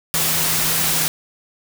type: tone in noise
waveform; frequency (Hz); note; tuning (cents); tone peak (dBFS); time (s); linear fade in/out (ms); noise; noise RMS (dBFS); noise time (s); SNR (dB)
sine; 161.4; E3; -36; -30; 0.14-1.08; 0; white; -19; 0.14-1.08; -14
effects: none